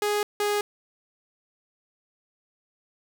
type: tone pair in turn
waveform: sawtooth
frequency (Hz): 415.3 / 413.5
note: G#4 / G#4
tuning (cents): 0 / -8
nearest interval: unison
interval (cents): 8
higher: first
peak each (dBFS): -19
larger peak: neither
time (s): 0.02-0.23 / 0.4-0.61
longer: neither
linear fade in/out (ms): 2
effects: none